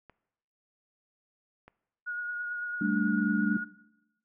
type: clicks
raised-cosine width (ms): 0.5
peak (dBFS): -35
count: 2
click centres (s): 0.097 / 1.68
type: tone with vibrato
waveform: sine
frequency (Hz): 1445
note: F#6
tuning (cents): -41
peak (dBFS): -32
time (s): 2.06-3.65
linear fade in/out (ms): 20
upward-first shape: sine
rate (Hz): 9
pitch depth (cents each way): 16
type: chord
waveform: sine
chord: G suspended second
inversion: none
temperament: equal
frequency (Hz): 196 / 220 / 293.7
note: G3 / A3 / D4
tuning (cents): 0 / 0 / 0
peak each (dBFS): -30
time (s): 2.81-3.57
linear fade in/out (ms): 5
effects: noise-tail reverb RT60 0.9 s tail -18 dB re dry